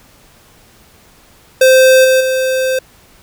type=tone with level steps; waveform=square; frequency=520 Hz; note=C5; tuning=11 cents flat; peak=-5 / -8 / -13 dBFS; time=1.61-2.79 s; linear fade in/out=5 ms; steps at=2.04 / 2.2 s; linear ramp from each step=10 ms; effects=pink hiss -46 dBFS RMS until 3.22 s